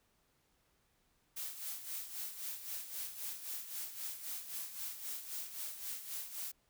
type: noise with tremolo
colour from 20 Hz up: blue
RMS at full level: -41 dBFS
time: 1.36-6.52 s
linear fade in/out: 10 ms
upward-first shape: sine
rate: 3.8 Hz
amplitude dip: 65%
effects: pink hiss -75 dBFS RMS until 6.69 s